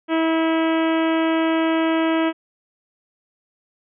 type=harmonic tone with a mistuned harmonic; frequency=324 Hz; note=E4; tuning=30 cents flat; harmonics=1 / 2 / 3 / 4 / 5 / 6 / 7 / 8 / 9 / 10; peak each=-18 / -24 / -28 / -30 / -32 / -34 / -35 / -36 / -37 / -38 dBFS; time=0.08-2.33 s; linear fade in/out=50 ms; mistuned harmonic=6; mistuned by=+22 cents; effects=none